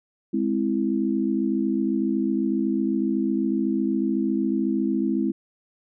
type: chord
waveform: sine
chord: Ab augmented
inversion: none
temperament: equal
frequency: 207.7 / 261.6 / 329.6 Hz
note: Ab3 / C4 / E4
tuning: 0 / 0 / 0 cents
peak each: -25 dBFS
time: 0.33-5.32 s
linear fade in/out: 10 ms
effects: none